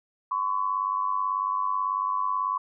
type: tone pair together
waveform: sine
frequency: 1024 / 1122.2 Hz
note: C6 / C#6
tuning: -38 / +21 cents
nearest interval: major second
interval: 159 cents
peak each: -27 dBFS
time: 0.31-2.58 s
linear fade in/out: 5 ms
effects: none